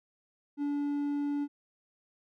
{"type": "tone", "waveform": "triangle", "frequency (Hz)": 288, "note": "D4", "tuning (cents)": -34, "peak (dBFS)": -27, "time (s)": [0.57, 1.48], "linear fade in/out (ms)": 50, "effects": []}